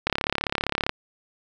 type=click train; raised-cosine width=0.3 ms; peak=-6 dBFS; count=30; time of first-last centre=0.07-0.894 s; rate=35.2 Hz; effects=none